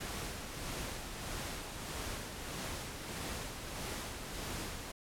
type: noise with tremolo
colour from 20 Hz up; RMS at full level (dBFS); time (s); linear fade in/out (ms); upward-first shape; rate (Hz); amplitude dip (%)
pink; -40; 0-4.92; 10; sine; 1.6; 40
effects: low-pass 12000 Hz 12 dB/octave